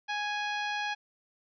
harmonic tone, 830.6 Hz, G#5, in tune, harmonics 1 / 2 / 3 / 4 / 5 / 6 / 7, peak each -34 / -35 / -38 / -41 / -45 / -49 / -52 dBFS, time 0.08-0.95 s, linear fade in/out 20 ms, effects none

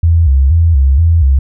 sine tone with vibrato, 75 Hz, D2, 37 cents sharp, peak -5 dBFS, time 0.03-1.39 s, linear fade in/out 5 ms, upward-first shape square, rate 2.1 Hz, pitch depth 180 cents each way, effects none

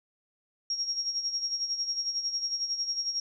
sine tone with tremolo, 5588 Hz, F8, in tune, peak -26 dBFS, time 0.7-3.2 s, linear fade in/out 2 ms, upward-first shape sine, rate 11 Hz, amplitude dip 65%, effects none

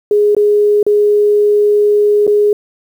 sine tone with dropouts, 415.3 Hz, G#4, in tune, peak -7 dBFS, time 0.11-2.53 s, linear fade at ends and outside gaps 2 ms, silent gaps 0.349-0.366 / 0.829-0.865 / 2.268-2.276 s, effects 7-bit

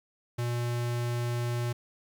square tone, 120 Hz, B2, 49 cents flat, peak -29 dBFS, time 0.38-1.73 s, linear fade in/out 10 ms, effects 11-bit

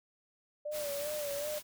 sine tone with vibrato, 585 Hz, D5, 7 cents flat, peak -35 dBFS, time 0.65-1.59 s, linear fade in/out 10 ms, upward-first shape sine, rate 2.6 Hz, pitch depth 61 cents each way
white noise, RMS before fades -42 dBFS, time 0.71-1.63 s, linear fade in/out 50 ms
effects none

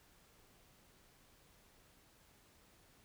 silence, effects pink hiss -67 dBFS RMS until 3.04 s

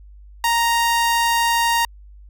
sawtooth tone, 932.3 Hz, A#5, in tune, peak -12 dBFS, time 0.44-1.85 s, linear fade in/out 2 ms, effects added 50 Hz sine -40 dBFS peak until 2.29 s

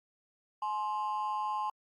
triangle ring-modulated tone, 950 Hz, A#5, 33 cents sharp, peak -25 dBFS, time 0.62-1.7 s, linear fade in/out 5 ms, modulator 102 Hz, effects tanh soft clip ceiling -25 dBFS + Opus 48 kbps

